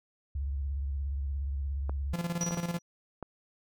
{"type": "tone with vibrato", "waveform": "sine", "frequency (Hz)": 69.3, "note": "C#2", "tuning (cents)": 0, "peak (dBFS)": -30, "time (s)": [0.35, 2.14], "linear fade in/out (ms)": 5, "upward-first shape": "triangle", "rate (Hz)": 17, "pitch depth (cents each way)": 130}
{"type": "clicks", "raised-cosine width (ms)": 1, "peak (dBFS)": -24, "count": 4, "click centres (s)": [1.895, 2.509, 2.572, 3.227]}
{"type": "tone with tremolo", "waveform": "45% pulse", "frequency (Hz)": 171.6, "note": "F3", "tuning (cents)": -30, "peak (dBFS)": -29, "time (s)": [2.13, 2.79], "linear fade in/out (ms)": 10, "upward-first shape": "square", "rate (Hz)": 18, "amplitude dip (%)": 65}
{"type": "tone with exponential decay", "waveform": "sine", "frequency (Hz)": 5820, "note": "F#8", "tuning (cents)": -29, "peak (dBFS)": -29, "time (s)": [2.41, 2.82], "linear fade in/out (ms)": 1, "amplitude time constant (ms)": 87}
{"effects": []}